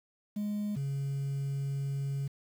sine tone pair in turn, 207.7 / 138.62 Hz, G#3 / C#3, 0 / 0 cents, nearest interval perfect fifth, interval 700 cents, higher first, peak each -28 / -28 dBFS, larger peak neither, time 0.36-0.76 / 0.76-2.28 s, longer second, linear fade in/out 10 ms, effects tanh soft clip ceiling -30 dBFS + 9-bit

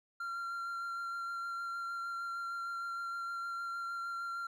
triangle tone with vibrato, 1377 Hz, F6, 25 cents flat, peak -35 dBFS, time 0.2-4.47 s, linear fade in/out 5 ms, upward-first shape sine, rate 6.5 Hz, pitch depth 12 cents each way, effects none

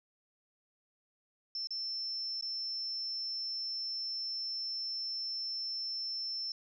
sine tone with dropouts, 5340 Hz, E8, 22 cents sharp, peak -35 dBFS, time 1.55-6.52 s, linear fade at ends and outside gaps 2 ms, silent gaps 1.672-1.706 / 2.411-2.424 s, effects none

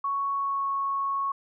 sine tone with pitch glide, 1111 to 1103.3 Hz, C#6 to C#6, +4 to -9 cents, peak -25 dBFS, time 0.04-1.32 s, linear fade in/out 5 ms, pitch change -13 cents, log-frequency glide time 0.35-0.65 s, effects none

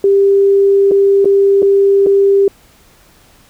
sine tone with dropouts, 395.8 Hz, G4, 17 cents sharp, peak -6 dBFS, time 0.04-2.48 s, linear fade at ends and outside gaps 2 ms, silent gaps 0.912-0.917 / 1.246-1.255 / 1.621-1.627 / 2.063-2.068 s, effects pink hiss -47 dBFS RMS until 3.49 s

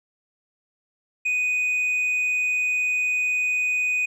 triangle tone with tanh clipping, 2489 Hz, D#7, in tune, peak -21 dBFS, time 1.25-4.06 s, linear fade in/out 10 ms, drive 7 dB, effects none

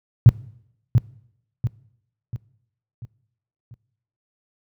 sine tone with echo, 118.4 Hz, A#2, 27 cents sharp, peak -3 dBFS, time 0.26-0.29 s, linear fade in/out 0 ms, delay 690 ms, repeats 5, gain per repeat -7 dB, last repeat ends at 3.74 s, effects noise-tail reverb RT60 0.8 s tail -22 dB re dry + high-pass 60 Hz 12 dB/octave

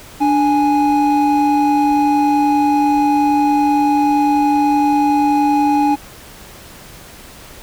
triangle tone pair together, 293.7 / 830.6 Hz, D4 / G#5, 0 / 0 cents, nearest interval octave + tritone, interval 1800 cents, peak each -12 dBFS, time 0.2-5.96 s, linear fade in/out 20 ms, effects pink hiss -38 dBFS RMS until 7.62 s

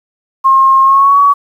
sine tone with pitch glide, 1071 to 1129.5 Hz, C6 to C#6, +40 to +32 cents, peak -4 dBFS, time 0.44-1.34 s, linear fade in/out 20 ms, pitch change +92 cents, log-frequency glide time 0.83-1.18 s, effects 7-bit

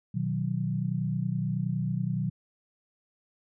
sine chord, B major, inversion none, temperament equal, 123.47 / 155.56 / 185 Hz, B2 / D#3 / F#3, 0 / 0 / 0 cents, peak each -31 dBFS, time 0.14-2.3 s, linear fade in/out 10 ms, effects none

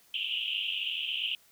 pink band-pass noise, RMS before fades -33 dBFS, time 0.14-1.35 s, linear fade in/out 2 ms, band 2700 to 3200 Hz, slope 96 dB/octave, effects white hiss -62 dBFS RMS until 1.51 s

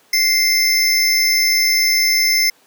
square tone pair together, 2093 / 5274 Hz, C7 / E8, 0 / 0 cents, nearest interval octave + major third, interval 1600 cents, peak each -16 dBFS, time 0.13-2.5 s, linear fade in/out 5 ms, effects pink hiss -53 dBFS RMS until 2.66 s + high-pass 300 Hz 12 dB/octave

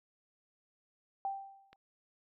sine tone with exponential decay, 784 Hz, G5, in tune, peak -31 dBFS, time 1.25-1.76 s, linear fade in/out 1 ms, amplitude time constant 110 ms
click, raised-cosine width 0.3 ms, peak -38 dBFS, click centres 1.73 s
effects none

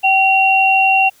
sine tone pair together, 769.8 / 2746 Hz, G5 / F7, -32 / -30 cents, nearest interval octave + minor seventh, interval 2202 cents, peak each -12 dBFS, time 0.03-1.1 s, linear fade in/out 20 ms, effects white hiss -51 dBFS RMS until 1.2 s

